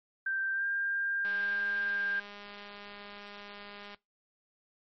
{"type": "tone with pitch glide", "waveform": "sine", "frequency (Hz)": [1568, 1597.3], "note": ["G6", "G6"], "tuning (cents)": [0, 32], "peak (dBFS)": -29, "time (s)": [0.26, 2.2], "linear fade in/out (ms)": 5, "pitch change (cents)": 32, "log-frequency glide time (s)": [0.53, 0.65]}
{"type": "click train", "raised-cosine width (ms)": 0.3, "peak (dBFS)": -31, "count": 551, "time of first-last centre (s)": [1.25, 3.946], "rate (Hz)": 204}
{"effects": ["noise-tail reverb RT60 0.2 s tail -22 dB re dry", "MP3 32 kbps"]}